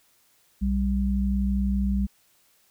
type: tone pair together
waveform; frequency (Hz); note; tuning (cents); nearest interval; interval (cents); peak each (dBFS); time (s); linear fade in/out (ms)
sine; 61.74 / 197.32; B1 / G3; 0 / +12; octave + minor sixth; 2012; -24; 0.61-2.07; 20
effects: white hiss -63 dBFS RMS until 2.7 s